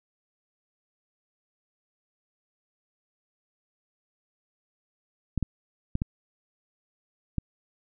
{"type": "clicks", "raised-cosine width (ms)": 5, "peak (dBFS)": -14, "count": 5, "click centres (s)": [5.377, 5.427, 5.954, 6.019, 7.383], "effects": []}